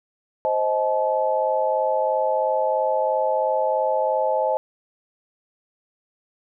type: tone cluster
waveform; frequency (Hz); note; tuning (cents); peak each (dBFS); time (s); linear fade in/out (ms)
sine; 524 / 627 / 862; C5 / D#5 / A5; +2 / +13 / -36; -23; 0.45-4.57; 0
effects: none